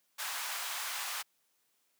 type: high-pass noise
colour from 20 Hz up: pink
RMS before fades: -38 dBFS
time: 0.18-1.23 s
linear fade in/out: 20 ms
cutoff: 880 Hz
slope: 24 dB/octave
effects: white hiss -75 dBFS RMS until 1.99 s + high-pass 150 Hz 12 dB/octave